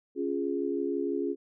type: chord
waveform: sine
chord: Db major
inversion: none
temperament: equal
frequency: 277.2 / 349.2 / 415.3 Hz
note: Db4 / F4 / Ab4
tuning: 0 / 0 / 0 cents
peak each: -32 dBFS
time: 0.15-1.36 s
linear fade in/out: 50 ms
effects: none